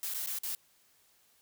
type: noise with dropouts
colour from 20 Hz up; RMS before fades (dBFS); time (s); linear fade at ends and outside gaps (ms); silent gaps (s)
blue; -36; 0.03-0.55; 1; 0.139-0.145 / 0.262-0.272 / 0.387-0.434
effects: white hiss -67 dBFS RMS until 1.41 s